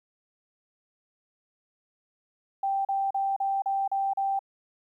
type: tone bursts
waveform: sine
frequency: 784 Hz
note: G5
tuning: in tune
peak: -24 dBFS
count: 7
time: 2.63-4.392 s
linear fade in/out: 5 ms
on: 220 ms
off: 37 ms
effects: 11-bit